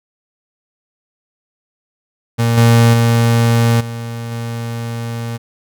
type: tone with level steps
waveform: 35% pulse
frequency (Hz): 116.54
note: A#2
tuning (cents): 0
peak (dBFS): -10 / -5 / -8 / -21 / -19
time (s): 2.38-5.38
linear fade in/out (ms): 20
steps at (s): 2.57 / 2.93 / 3.8 / 4.31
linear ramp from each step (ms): 10
effects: none